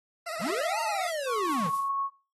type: tone with vibrato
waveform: 20% pulse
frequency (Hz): 654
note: E5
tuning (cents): -14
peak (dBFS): -28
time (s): 0.26-1.11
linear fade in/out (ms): 10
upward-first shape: triangle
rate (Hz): 16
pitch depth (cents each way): 110
type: linear two-way sweep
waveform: square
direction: up then down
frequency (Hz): 130.81 to 932.3 to 130.9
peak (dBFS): -30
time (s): 0.39-1.71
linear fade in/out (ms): 50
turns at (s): 0.8
type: noise with tremolo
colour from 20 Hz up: violet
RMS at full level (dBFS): -41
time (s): 1.04-1.9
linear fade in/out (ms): 50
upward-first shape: sine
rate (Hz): 4.6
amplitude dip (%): 70
type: tone with pitch glide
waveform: sine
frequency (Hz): 1108.7 to 1101.7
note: C#6 to C#6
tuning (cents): 0 to -11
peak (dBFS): -28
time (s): 1.26-2.1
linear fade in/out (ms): 50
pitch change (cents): -11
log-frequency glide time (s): 1.4-1.66
effects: noise-tail reverb RT60 0.3 s tail -17 dB re dry + AAC 32 kbps